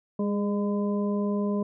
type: harmonic tone with a mistuned harmonic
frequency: 203.2 Hz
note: G#3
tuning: 38 cents flat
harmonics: 1 / 2 / 3 / 5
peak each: -25 / -31 / -35 / -39 dBFS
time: 0.19-1.63 s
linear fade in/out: 5 ms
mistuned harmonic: 2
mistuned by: +28 cents
effects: none